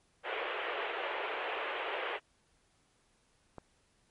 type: band-pass noise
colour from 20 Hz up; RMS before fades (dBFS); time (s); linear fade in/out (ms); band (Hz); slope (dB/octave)
pink; -37; 0.23-2.2; 50; 390 to 3100; 48
type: click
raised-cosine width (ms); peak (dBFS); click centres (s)
1; -30; 3.583
effects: pink hiss -71 dBFS RMS until 4.1 s + MP3 48 kbps